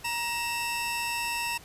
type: tone pair together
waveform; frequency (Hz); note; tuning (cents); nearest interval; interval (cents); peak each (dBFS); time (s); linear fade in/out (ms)
sawtooth; 943 / 2665; A#5 / E7; +20 / +18; octave + tritone; 1798; -28 / -28; 0.04-1.58; 10
effects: pink hiss -50 dBFS RMS until 1.64 s + resampled to 32000 Hz